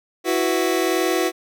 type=chord; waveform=sawtooth; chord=E suspended second; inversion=none; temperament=just; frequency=329.6 / 370.8 / 494.4 Hz; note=E4 / F#4 / B4; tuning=0 / +4 / +2 cents; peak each=-18 / -17 / -21 dBFS; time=0.24-1.32 s; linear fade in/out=50 ms; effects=none